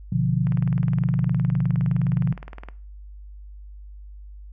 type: chord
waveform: sine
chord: B diminished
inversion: none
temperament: equal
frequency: 123.47 / 146.83 / 174.61 Hz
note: B2 / D3 / F3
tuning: 0 / 0 / 0 cents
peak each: -23 dBFS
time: 0.12-2.33 s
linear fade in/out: 5 ms
type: click train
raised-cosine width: 0.5 ms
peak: -23 dBFS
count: 44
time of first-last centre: 0.47-2.686 s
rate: 19.4 Hz
effects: noise-tail reverb RT60 0.4 s tail -18 dB re dry + added 50 Hz sine -38 dBFS peak until 4.52 s